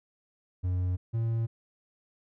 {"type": "tone pair in turn", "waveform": "triangle", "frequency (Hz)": [90.7, 114.27], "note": ["F#2", "A#2"], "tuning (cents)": [-34, -34], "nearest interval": "major third", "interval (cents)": 400, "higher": "second", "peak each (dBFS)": -24, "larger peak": "neither", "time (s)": [[0.63, 0.97], [1.13, 1.47]], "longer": "neither", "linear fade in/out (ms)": 20, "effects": []}